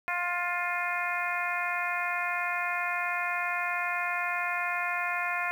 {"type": "harmonic tone", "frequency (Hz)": 352.3, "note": "F4", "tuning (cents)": 15, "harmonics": [2, 3, 4, 5, 6, 7], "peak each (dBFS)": [-35, -35, -35, -35, -35, -35], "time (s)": [0.08, 5.51], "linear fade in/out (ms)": 0, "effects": ["9-bit"]}